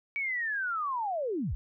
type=linear sweep; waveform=sine; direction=down; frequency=2287 to 35.35 Hz; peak=-29 dBFS; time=0.16-1.55 s; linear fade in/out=0 ms; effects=none